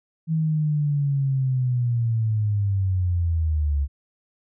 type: linear sweep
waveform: sine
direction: down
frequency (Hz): 161.9 to 68.8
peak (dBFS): -19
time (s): 0.27-3.88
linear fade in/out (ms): 50
effects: none